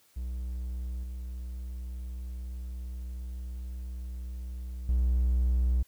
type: tone with level steps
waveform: triangle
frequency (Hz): 61.74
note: B1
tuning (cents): 0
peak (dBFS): -30 / -33 / -20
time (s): 0.16-5.83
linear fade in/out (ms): 10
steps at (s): 1.03 / 4.89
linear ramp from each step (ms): 2
effects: tanh soft clip ceiling -16 dBFS + white hiss -64 dBFS RMS until 5.87 s